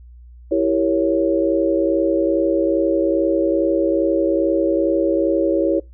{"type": "chord", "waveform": "sine", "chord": "E diminished seventh", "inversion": "none", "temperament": "equal with one note detuned", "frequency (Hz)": [329.6, 392, 462.4, 554.4], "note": ["E4", "G4", "Bb4", "Db5"], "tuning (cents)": [0, 0, -14, 0], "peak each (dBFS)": [-18, -22, -24, -19], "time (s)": [0.51, 5.8], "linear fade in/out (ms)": 10, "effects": ["noise-tail reverb RT60 0.2 s tail -22 dB re dry", "added 60 Hz sine -39 dBFS peak until 5.93 s"]}